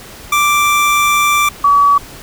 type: tone pair in turn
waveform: 25% pulse / sine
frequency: 1174.7 / 1139.3 Hz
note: D6 / C#6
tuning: 0 / +47 cents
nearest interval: minor second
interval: 53 cents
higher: first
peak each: -6 dBFS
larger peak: neither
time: 0.32-1.49 / 1.64-1.98 s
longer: first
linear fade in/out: 5 ms
effects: pink hiss -34 dBFS RMS until 2.22 s